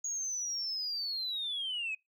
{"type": "linear sweep", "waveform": "sine", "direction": "down", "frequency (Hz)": [6710, 2505], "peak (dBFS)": -32, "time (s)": [0.04, 1.95], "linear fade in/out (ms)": 5, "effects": ["noise-tail reverb RT60 0.2 s tail -26 dB re dry", "tanh soft clip ceiling -29 dBFS"]}